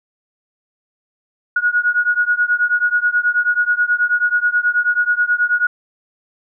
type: beating tone pair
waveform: sine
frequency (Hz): 1447 / 1456.3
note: F#6 / F#6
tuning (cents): -39 / -28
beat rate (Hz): 9.3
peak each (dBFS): -16 / -17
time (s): 1.56-5.67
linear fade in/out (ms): 5
effects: none

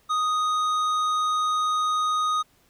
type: tone with tanh clipping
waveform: sine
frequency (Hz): 1244.5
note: D#6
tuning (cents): 0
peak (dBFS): -23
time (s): 0.09-2.43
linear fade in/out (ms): 20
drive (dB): 11
effects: pink hiss -62 dBFS RMS until 2.69 s

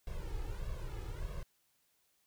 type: noise with flanger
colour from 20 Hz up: brown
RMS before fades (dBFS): -40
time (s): 0.07-1.43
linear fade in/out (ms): 2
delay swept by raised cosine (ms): 1.8 to 2.39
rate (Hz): 1.6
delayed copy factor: +1
effects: white hiss -75 dBFS RMS until 2.26 s

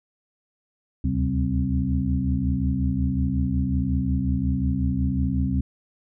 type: tone cluster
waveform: sine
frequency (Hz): 71.6 / 77.1 / 131 / 192.5 / 262.9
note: D2 / D#2 / C3 / G3 / C4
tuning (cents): -43 / -15 / +2 / -31 / +8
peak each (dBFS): -27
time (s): 1.04-5.61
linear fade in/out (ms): 5
effects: none

